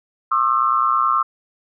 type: tone cluster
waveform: sine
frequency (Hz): 1077 / 1206 / 1325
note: C6 / D6 / E6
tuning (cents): +50 / +46 / +9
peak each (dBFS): -19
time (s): 0.31-1.23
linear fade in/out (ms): 10
effects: none